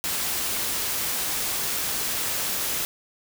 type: noise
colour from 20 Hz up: white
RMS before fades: -27 dBFS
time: 0.04-2.85 s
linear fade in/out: 0 ms
effects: none